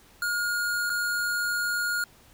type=tone with dropouts; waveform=square; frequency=1428 Hz; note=F6; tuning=38 cents sharp; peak=-26 dBFS; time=0.22-2.04 s; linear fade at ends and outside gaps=2 ms; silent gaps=0.896-0.9 s; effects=pink hiss -56 dBFS RMS until 2.33 s